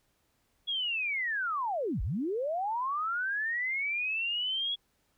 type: linear two-way sweep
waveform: sine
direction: down then up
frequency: 3369 to 36.64 to 3369 Hz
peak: -29 dBFS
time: 0.67-4.76 s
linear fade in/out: 20 ms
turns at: 2.02 s
effects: pink hiss -73 dBFS RMS until 5.17 s